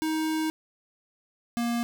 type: tone pair in turn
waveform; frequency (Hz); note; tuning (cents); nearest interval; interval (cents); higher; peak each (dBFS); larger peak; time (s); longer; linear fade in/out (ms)
square; 315.2 / 236.1; D#4 / A#3; +23 / +22; perfect fourth; 501; first; -26 / -26; neither; 0.02-0.5 / 1.57-1.83; first; 0
effects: none